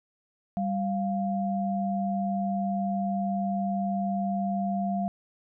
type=tone pair together; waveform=sine; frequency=196 / 697.8 Hz; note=G3 / F5; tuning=0 / -2 cents; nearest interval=octave + minor seventh; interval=2198 cents; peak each=-27 / -30 dBFS; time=0.57-5.08 s; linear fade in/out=0 ms; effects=none